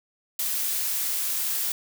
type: noise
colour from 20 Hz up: blue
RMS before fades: -27 dBFS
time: 0.39-1.72 s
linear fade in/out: 2 ms
effects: none